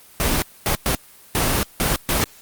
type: noise bursts at uneven times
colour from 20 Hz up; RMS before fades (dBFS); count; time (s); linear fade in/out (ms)
pink; -19; 6; 0.2-0.42 / 0.66-0.75 / 0.86-0.95 / 1.35-1.63 / 1.8-1.96 / 2.09-2.24; 0
effects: white hiss -47 dBFS RMS until 2.41 s + Opus 24 kbps